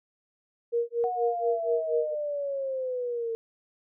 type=tone with tremolo; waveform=sine; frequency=470.4 Hz; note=A#4; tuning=16 cents sharp; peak=-22 dBFS; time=0.72-2.15 s; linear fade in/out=20 ms; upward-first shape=sine; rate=4.2 Hz; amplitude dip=100%
type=linear sweep; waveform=sine; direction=down; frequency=740 to 451.2 Hz; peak=-28 dBFS; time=1.04-3.35 s; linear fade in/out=0 ms
effects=none